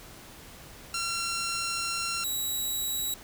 10% pulse tone pair in turn, 1367 / 3875 Hz, F6 / B7, -37 / -34 cents, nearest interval octave + tritone, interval 1803 cents, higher second, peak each -21 dBFS, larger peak neither, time 0.94-2.24 / 2.24-3.14 s, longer first, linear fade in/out 2 ms, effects pink hiss -48 dBFS RMS until 3.23 s

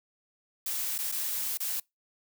blue noise with dropouts, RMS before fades -32 dBFS, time 0.66-1.8 s, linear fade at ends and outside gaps 5 ms, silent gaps 0.981-0.986 / 1.117-1.122 / 1.574-1.602 s, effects noise-tail reverb RT60 0.2 s tail -26 dB re dry

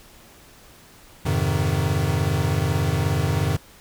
square chord, F minor seventh, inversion none, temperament equal with one note detuned, 87.31 / 103.83 / 133.02 / 155.56 Hz, F2 / Ab2 / C3 / Eb3, 0 / 0 / +29 / 0 cents, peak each -26 dBFS, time 1.25-3.57 s, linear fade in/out 10 ms, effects pink hiss -49 dBFS RMS until 3.8 s

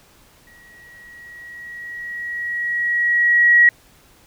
sine tone with exponential growth, 1910 Hz, A#6, 42 cents sharp, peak -7 dBFS, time 0.47-3.69 s, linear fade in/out 2 ms, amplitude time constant 700 ms, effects pink hiss -52 dBFS RMS until 4.26 s

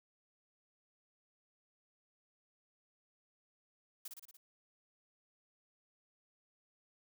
blue noise with echo, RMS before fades -45 dBFS, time 4.05-4.08 s, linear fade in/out 5 ms, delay 58 ms, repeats 5, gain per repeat -3 dB, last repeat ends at 4.37 s, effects none

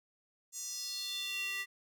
square tone with high-pass filter sweep, 392 Hz, G4, in tune, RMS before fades -39 dBFS, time 0.52-1.66 s, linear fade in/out 50 ms, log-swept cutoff 7000 to 2100 Hz, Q 4.5, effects none

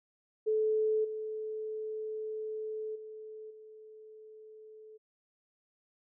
sine tone with level steps, 433.8 Hz, A4, 25 cents flat, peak -26 / -35 / -43 / -49 dBFS, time 0.46-4.98 s, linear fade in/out 20 ms, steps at 1.04 / 2.95 / 3.5 s, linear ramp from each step 10 ms, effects none

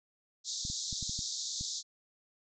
white band-pass noise, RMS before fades -38 dBFS, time 0.44-1.83 s, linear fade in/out 50 ms, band 3600 to 7200 Hz, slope 96 dB/octave
clicks, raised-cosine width 5 ms, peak -30 dBFS, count 7, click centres 0.651 / 0.7 / 0.928 / 1.027 / 1.095 / 1.191 / 1.61 s
effects none

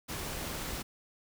pink noise, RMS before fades -38 dBFS, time 0.08-0.83 s, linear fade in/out 20 ms, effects none

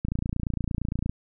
click train, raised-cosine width 5 ms, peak -15 dBFS, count 31, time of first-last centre 0.05-1.095 s, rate 28.7 Hz, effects none

